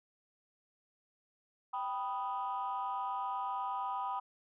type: chord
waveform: sine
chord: G augmented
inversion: none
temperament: equal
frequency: 784 / 987.8 / 1244.5 Hz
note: G5 / B5 / D#6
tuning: 0 / 0 / 0 cents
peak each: -38 / -36 / -40 dBFS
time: 1.73-4.2 s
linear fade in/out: 10 ms
effects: tanh soft clip ceiling -28 dBFS